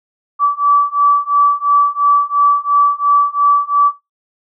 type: beating tone pair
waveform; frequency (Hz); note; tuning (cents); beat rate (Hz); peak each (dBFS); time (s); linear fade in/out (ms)
sine; 1152 / 1154.9; D6 / D6; -34 / -29; 2.9; -12; 0.39-3.92; 50
effects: noise-tail reverb RT60 0.2 s tail -17 dB re dry